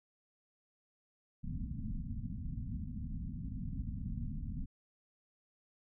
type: low-pass noise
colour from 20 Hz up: pink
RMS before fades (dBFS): -40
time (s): 1.43-4.66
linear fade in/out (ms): 10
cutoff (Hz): 260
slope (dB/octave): 96
effects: none